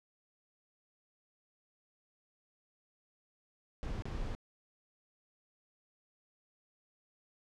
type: noise with dropouts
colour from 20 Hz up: brown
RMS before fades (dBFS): -38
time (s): 3.83-4.35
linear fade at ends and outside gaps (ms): 0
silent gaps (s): 4.022-4.055
effects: low-pass 6000 Hz 12 dB/octave